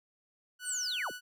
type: tone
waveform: sawtooth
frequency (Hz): 1480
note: F#6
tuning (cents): 0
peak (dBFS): -37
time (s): 0.59-1.21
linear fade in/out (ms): 50
type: linear sweep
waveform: sine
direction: down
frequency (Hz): 9120 to 30.44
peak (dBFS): -32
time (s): 0.64-1.12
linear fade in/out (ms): 50
effects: none